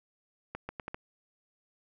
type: accelerating click train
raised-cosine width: 0.5 ms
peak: -22 dBFS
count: 5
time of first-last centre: 0.55-0.945 s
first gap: 140 ms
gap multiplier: 0.77
effects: none